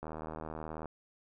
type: click train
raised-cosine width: 1 ms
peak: -27 dBFS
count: 66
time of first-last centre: 0.03-0.857 s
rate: 78.6 Hz
effects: none